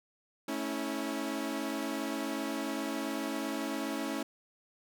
sawtooth chord, A major, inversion none, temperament equal with one note detuned, 220 / 277.2 / 324.7 Hz, A3 / C#4 / E4, 0 / 0 / -26 cents, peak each -36 / -32 / -34 dBFS, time 0.48-4.23 s, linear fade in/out 5 ms, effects none

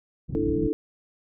white low-pass noise, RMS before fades -31 dBFS, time 0.28-0.69 s, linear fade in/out 20 ms, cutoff 200 Hz, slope 24 dB/octave
sine chord, D suspended second, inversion none, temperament equal, 293.7 / 329.6 / 440 Hz, D4 / E4 / A4, 0 / 0 / 0 cents, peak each -27 dBFS, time 0.35-0.73 s, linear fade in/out 0 ms
effects none

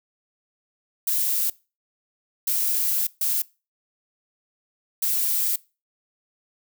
violet noise bursts at uneven times, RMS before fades -23 dBFS, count 4, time 1.07-1.5 / 2.47-3.07 / 3.21-3.42 / 5.02-5.56 s, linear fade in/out 5 ms, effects noise-tail reverb RT60 0.3 s tail -22 dB re dry

